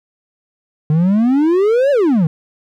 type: exponential two-way sweep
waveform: triangle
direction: up then down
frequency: 148.2 to 587.3 to 148.2 Hz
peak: -8 dBFS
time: 0.9-2.27 s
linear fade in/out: 2 ms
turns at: 1.91 s
effects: none